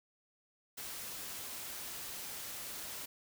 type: noise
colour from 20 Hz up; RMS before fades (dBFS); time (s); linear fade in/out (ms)
white; -44; 0.77-3.06; 10
effects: none